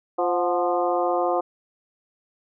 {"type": "harmonic tone with a mistuned harmonic", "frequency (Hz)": 174.61, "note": "F3", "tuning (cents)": 0, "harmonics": [2, 3, 4, 5, 6, 7], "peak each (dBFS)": [-26, -25, -24, -32, -30, -32], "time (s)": [0.18, 1.41], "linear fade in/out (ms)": 10, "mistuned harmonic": 4, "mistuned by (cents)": 54, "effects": []}